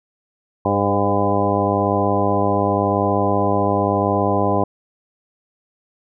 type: harmonic tone with a mistuned harmonic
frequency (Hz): 100.9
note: G#2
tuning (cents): -49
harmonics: 1 / 2 / 3 / 4 / 5 / 6 / 7 / 8 / 10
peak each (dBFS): -24 / -24 / -24 / -24 / -24 / -24 / -24 / -24 / -24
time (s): 0.65-4.64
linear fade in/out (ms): 5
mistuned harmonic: 5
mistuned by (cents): +19
effects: none